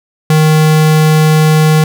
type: tone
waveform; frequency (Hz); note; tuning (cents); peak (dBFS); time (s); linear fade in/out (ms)
square; 155.56; D#3; 0; -6; 0.3-1.84; 2
effects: none

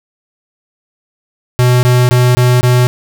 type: tone bursts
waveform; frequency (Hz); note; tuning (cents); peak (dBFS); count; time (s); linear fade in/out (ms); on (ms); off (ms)
square; 124.2; B2; +10; -7; 5; 1.59-2.87; 0; 240; 20
effects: none

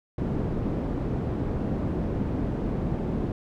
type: low-pass noise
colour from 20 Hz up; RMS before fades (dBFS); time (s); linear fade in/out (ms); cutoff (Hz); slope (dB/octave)
white; -28; 0.18-3.32; 2; 270; 12
effects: none

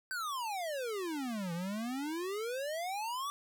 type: exponential two-way sweep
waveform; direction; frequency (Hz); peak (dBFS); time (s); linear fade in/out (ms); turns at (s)
square; down then up; 1568 to 165.2 to 1176; -36; 0.11-3.3; 0; 1.53
effects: none

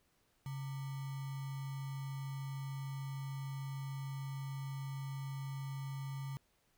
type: tone with sample-and-hold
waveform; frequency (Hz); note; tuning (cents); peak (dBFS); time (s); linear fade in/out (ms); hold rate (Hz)
sine; 136.7; C#3; -24; -39; 0.46-6.37; 0; 1050
effects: pink hiss -75 dBFS RMS until 6.77 s

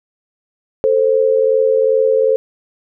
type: tone pair together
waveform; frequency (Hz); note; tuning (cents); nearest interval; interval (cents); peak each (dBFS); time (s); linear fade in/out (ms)
sine; 443.5 / 526; A4 / C5; +14 / +9; minor third; 295; -13; 0.84-2.36; 0
effects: none

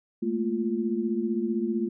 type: tone cluster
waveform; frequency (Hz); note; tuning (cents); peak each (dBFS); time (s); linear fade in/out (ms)
sine; 215.5 / 231 / 347.5; A3 / A#3 / F4; -36 / -16 / -9; -29; 0.22-1.89; 10
effects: none

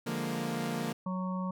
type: chord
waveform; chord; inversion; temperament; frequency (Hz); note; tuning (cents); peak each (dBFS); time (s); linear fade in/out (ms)
sawtooth; Bb dominant seventh; first; equal; 146.83 / 174.61 / 207.7 / 233.1; D3 / F3 / Ab3 / Bb3; 0 / 0 / 0 / 0; -35 / -34 / -37 / -31; 0.06-0.93; 10
type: harmonic tone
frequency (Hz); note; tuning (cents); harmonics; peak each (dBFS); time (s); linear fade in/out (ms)
185; F#3; 0; 1 / 3 / 5 / 6; -32 / -43 / -43 / -41; 1.06-1.51; 5
effects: none

